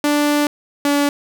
sawtooth tone pair in turn, 293.5 / 286.8 Hz, D4 / D4, -1 / -41 cents, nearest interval unison, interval 40 cents, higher first, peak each -10 dBFS, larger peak neither, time 0.04-0.47 / 0.85-1.09 s, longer first, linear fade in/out 2 ms, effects none

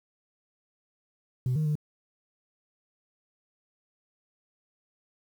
sine tone with pitch steps, 126.7 / 154.9 / 150.5 Hz, B2 / D#3 / D3, +45 / -7 / +43 cents, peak -22 dBFS, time 1.46-1.754 s, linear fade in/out 2 ms, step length 98 ms, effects tanh soft clip ceiling -22 dBFS + 9-bit

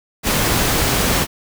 pink noise, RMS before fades -17 dBFS, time 0.23-1.27 s, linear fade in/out 50 ms, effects none

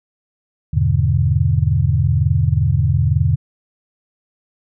sine chord, E dominant seventh, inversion none, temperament equal with one note detuned, 82.41 / 101.28 / 123.47 / 146.83 Hz, E2 / G#2 / B2 / D3, 0 / -43 / 0 / 0 cents, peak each -18 dBFS, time 0.73-3.36 s, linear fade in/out 10 ms, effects none

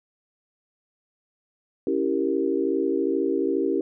sine chord, C# diminished seventh, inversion none, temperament equal, 277.2 / 329.6 / 392 / 466.2 Hz, C#4 / E4 / G4 / Bb4, 0 / 0 / 0 / 0 cents, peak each -27 / -26 / -25 / -29 dBFS, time 1.87-3.81 s, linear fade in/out 2 ms, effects none

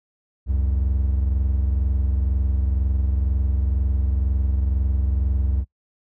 triangle tone pair together, 65.85 / 87.9 Hz, C2 / F2, +12 / +12 cents, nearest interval perfect fourth, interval 500 cents, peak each -17 / -25 dBFS, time 0.46-5.65 s, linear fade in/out 50 ms, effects noise-tail reverb RT60 0.1 s tail -20 dB re dry

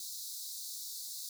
pink high-pass noise, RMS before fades -43 dBFS, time 0-1.29 s, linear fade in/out 2 ms, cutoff 3800 Hz, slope 96 dB/octave, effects none

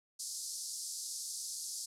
pink band-pass noise, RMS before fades -42 dBFS, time 0.19-1.86 s, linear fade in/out 10 ms, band 4600 to 11000 Hz, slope 48 dB/octave, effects none

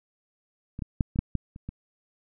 clicks, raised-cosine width 5 ms, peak -23 / -19 / -10 / -22 / -10 / -14 / -30 / -22 dBFS, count 8, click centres 0.791 / 0.822 / 1.008 / 1.159 / 1.19 / 1.353 / 1.561 / 1.69 s, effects none

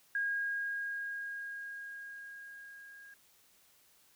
sine tone with level ramp, 1631 Hz, G#6, 32 cents flat, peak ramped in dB -30 to -51 dBFS, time 0.15-3.14 s, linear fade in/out 2 ms, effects white hiss -66 dBFS RMS until 4.15 s

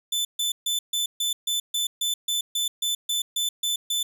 sawtooth tone bursts, 3517 Hz, A7, 1 cent flat, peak -20 dBFS, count 15, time 0.12-4.03 s, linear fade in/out 5 ms, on 130 ms, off 140 ms, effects none

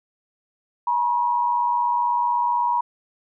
sine tone with amplitude modulation, 962 Hz, B5, 46 cents flat, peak -15 dBFS, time 0.87-2.81 s, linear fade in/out 5 ms, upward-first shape sine, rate 100 Hz, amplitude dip 70%, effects none

